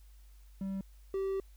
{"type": "tone pair in turn", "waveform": "triangle", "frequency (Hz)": [193.6, 387.2], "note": ["G3", "G4"], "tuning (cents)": [-21, -21], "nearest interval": "octave", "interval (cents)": 1200, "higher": "second", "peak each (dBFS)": [-32, -29], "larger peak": "second", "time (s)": [[0.61, 0.81], [1.14, 1.4]], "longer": "second", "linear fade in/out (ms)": 2, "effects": ["added 50 Hz sine -53 dBFS peak until 1.56 s", "white hiss -69 dBFS RMS until 1.56 s"]}